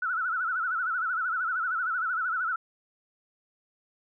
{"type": "tone with vibrato", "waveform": "sine", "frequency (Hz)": 1400, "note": "F6", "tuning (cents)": 4, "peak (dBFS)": -26, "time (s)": [0.02, 2.56], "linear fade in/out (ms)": 5, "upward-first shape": "sine", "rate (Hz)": 13, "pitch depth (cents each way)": 130, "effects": []}